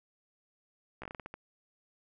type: slowing click train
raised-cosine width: 0.5 ms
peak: -27 dBFS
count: 9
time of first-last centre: 1.02-1.34 s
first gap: 15 ms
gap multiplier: 1.27
effects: none